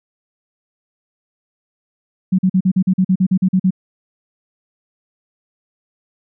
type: tone bursts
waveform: sine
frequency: 186.7 Hz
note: F#3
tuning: 16 cents sharp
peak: -10 dBFS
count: 13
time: 2.32-3.707 s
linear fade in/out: 10 ms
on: 67 ms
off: 43 ms
effects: none